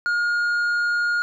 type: tone with tanh clipping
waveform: triangle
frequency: 1426 Hz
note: F6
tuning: 36 cents sharp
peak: -20 dBFS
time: 0.06-1.22 s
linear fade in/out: 0 ms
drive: 9 dB
effects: none